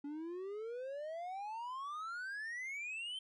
triangle exponential sweep, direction up, 281.8 to 3136 Hz, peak -39 dBFS, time 0.04-3.19 s, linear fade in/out 5 ms, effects resampled to 24000 Hz

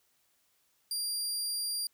25% pulse tone, 4776 Hz, D8, 28 cents sharp, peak -27 dBFS, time 0.91-1.87 s, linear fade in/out 2 ms, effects white hiss -72 dBFS RMS until 1.93 s

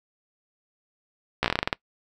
slowing click train, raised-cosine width 0.3 ms, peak -6 dBFS, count 11, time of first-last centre 1.43-1.729 s, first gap 14 ms, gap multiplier 1.16, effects noise-tail reverb RT60 0.1 s tail -24 dB re dry

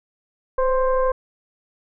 sine tone with frequency modulation, 516 Hz, C5, 24 cents flat, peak -16 dBFS, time 0.58-1.12 s, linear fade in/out 5 ms, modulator 532 Hz, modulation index 0.96, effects none

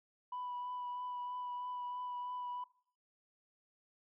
sine tone with vibrato, 987.8 Hz, B5, in tune, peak -38 dBFS, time 0.32-2.64 s, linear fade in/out 5 ms, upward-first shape triangle, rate 3.1 Hz, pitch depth 15 cents each way, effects noise-tail reverb RT60 0.5 s tail -20 dB re dry + tanh soft clip ceiling -36 dBFS

